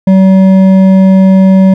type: tone with hard clipping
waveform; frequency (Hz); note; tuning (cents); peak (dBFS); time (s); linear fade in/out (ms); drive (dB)
triangle; 190.3; F#3; +49; -3; 0.07-1.74; 5; 11
effects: none